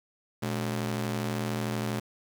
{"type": "ring-modulated tone", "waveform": "sawtooth", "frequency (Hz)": 164.6, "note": "E3", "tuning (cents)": -2, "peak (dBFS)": -22, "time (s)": [0.42, 2], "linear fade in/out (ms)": 10, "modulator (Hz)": 45.9, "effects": ["8-bit"]}